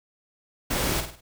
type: noise with echo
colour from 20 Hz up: pink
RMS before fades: -26 dBFS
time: 0.7-1.01 s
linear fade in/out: 10 ms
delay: 50 ms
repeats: 4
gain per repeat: -7 dB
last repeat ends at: 1.21 s
effects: none